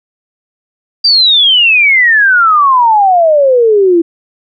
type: exponential sweep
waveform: sine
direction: down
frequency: 4768 to 328.1 Hz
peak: -4 dBFS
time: 1.04-4.02 s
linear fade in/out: 10 ms
effects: none